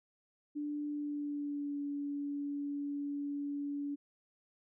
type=tone with pitch glide; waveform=sine; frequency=294.3 to 286.1 Hz; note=D4 to D4; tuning=+4 to -45 cents; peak=-35 dBFS; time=0.55-3.96 s; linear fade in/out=20 ms; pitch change=-49 cents; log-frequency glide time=0.88-1.81 s; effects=none